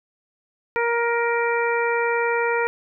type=harmonic tone; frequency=469.6 Hz; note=A#4; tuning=13 cents sharp; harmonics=1 / 2 / 3 / 4 / 5; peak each=-22 / -25 / -27 / -28 / -29 dBFS; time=0.76-2.67 s; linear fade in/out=0 ms; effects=none